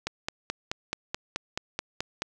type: click train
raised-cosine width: 0.2 ms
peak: -12 dBFS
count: 11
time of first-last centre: 0.07-2.221 s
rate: 4.65 Hz
effects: none